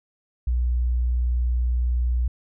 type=tone; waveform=sine; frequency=60.8 Hz; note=B1; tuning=26 cents flat; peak=-19 dBFS; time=0.47-2.28 s; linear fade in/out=5 ms; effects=none